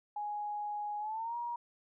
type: tone with pitch glide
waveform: sine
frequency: 832 to 950.2 Hz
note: G#5 to A#5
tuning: +3 to +33 cents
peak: -35 dBFS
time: 0.16-1.56 s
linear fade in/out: 5 ms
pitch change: +230 cents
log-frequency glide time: 0.99-1.36 s
effects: none